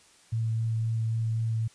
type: tone with vibrato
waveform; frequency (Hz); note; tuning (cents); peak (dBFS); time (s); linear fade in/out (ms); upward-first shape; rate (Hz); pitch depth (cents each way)
sine; 112.7; A2; +42; -25; 0.32-1.68; 10; sine; 3.8; 11
effects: white hiss -58 dBFS RMS until 1.74 s + resampled to 22050 Hz